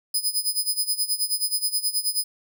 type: tone with tremolo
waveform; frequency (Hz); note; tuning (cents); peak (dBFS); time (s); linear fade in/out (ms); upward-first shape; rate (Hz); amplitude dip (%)
15% pulse; 5000; D#8; +8; -13; 0.14-2.24; 5; sine; 9.4; 85
effects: none